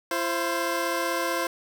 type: tone pair together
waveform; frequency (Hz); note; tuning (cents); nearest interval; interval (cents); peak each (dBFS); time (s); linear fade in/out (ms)
15% pulse; 338.8 / 526; E4 / C5; +48 / +9; minor sixth; 761; -22 / -21; 0.11-1.47; 2
effects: none